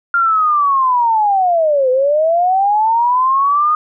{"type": "linear two-way sweep", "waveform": "sine", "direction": "down then up", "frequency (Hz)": [1402, 501, 1238], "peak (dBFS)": -10, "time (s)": [0.14, 3.75], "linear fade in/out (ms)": 2, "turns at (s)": 1.9, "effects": []}